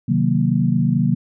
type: chord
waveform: sine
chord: C half-diminished seventh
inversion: none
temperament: equal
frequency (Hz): 130.81 / 155.56 / 185 / 233.1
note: C3 / Eb3 / Gb3 / Bb3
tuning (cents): 0 / 0 / 0 / 0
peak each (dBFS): -20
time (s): 0.08-1.15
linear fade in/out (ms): 10
effects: none